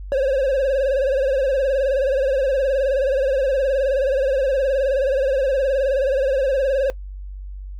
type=tone with vibrato; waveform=triangle; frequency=540 Hz; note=C#5; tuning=45 cents flat; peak=-14 dBFS; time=0.12-6.9 s; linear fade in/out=0 ms; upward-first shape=sine; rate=19 Hz; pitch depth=90 cents each way; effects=noise-tail reverb RT60 0.1 s tail -19 dB re dry + added 48 Hz sine -30 dBFS peak until 7.79 s